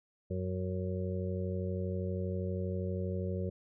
harmonic tone, 92.5 Hz, F#2, in tune, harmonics 1 / 2 / 4 / 5 / 6, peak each -35 / -38 / -41 / -42 / -43 dBFS, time 0.3-3.5 s, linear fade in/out 10 ms, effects none

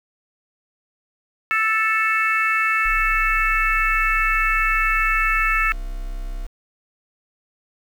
harmonic tone, 440 Hz, A4, in tune, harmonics 3 / 4 / 5 / 6, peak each -21 / -22 / -23 / -24 dBFS, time 1.51-5.72 s, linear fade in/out 0 ms
sine tone, 32.47 Hz, C1, 12 cents flat, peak -25 dBFS, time 2.85-6.47 s, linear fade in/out 10 ms
effects 7-bit

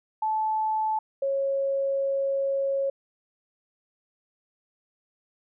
sine tone pair in turn, 870 / 548.1 Hz, A5 / C#5, -20 / -20 cents, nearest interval minor sixth, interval 800 cents, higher first, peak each -23 / -23 dBFS, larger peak neither, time 0.22-0.99 / 1.22-2.9 s, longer second, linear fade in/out 5 ms, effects none

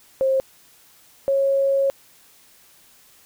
sine tone pair in turn, 532 / 547.9 Hz, C5 / C#5, +29 / -20 cents, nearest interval minor second, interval 51 cents, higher second, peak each -16 dBFS, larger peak neither, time 0.21-0.4 / 1.28-1.9 s, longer second, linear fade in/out 0 ms, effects white hiss -53 dBFS RMS until 3.25 s

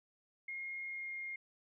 sine tone with pitch glide, 2142 to 2130 Hz, C7 to C7, +40 to +30 cents, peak -40 dBFS, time 0.48-1.36 s, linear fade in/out 5 ms, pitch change -10 cents, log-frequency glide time 0.86-1.12 s, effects none

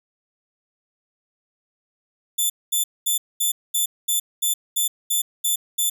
5% pulse tone bursts, 3520 Hz, A7, in tune, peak -11 dBFS, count 11, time 2.38-5.9 s, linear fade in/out 10 ms, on 120 ms, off 220 ms, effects none

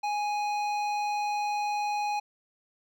sine tone with hard clipping, 830.6 Hz, G#5, in tune, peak -29 dBFS, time 0.03-2.2 s, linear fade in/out 10 ms, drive 12 dB, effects none

